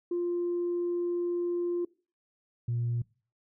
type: tone pair in turn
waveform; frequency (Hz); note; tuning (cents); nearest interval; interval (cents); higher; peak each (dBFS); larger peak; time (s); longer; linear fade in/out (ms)
sine; 349.2 / 118.77; F4 / A#2; 0 / +33; octave + perfect fifth; 1867; first; -26; neither; 0.11-1.85 / 2.68-3.02; first; 5
effects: noise-tail reverb RT60 0.4 s tail -24 dB re dry + tanh soft clip ceiling -24 dBFS